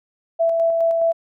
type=tone with tremolo; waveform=sine; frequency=664 Hz; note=E5; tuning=12 cents sharp; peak=-14 dBFS; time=0.39-1.13 s; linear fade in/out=20 ms; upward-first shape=square; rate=4.8 Hz; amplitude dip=25%; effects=none